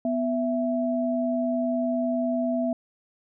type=tone pair together; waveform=sine; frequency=248 / 662 Hz; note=B3 / E5; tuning=+7 / +7 cents; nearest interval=octave + perfect fourth; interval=1700 cents; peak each=-25 / -26 dBFS; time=0.05-2.73 s; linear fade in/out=2 ms; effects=none